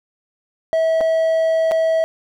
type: tone with dropouts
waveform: triangle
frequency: 648 Hz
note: E5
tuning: 30 cents flat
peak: -12 dBFS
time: 0.73-2.04 s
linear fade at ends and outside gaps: 0 ms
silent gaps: 1.007-1.011 / 1.712-1.718 s
effects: none